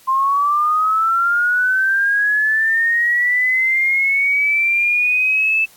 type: linear sweep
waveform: sine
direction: up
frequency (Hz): 1046.5 to 2637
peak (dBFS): -13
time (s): 0.07-5.66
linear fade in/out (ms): 20
effects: white hiss -48 dBFS RMS until 5.76 s + AAC 64 kbps